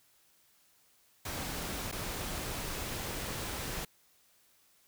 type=noise with dropouts; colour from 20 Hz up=pink; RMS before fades=-38 dBFS; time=1.25-3.85 s; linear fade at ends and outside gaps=5 ms; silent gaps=1.915-1.924 s; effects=white hiss -67 dBFS RMS until 4.87 s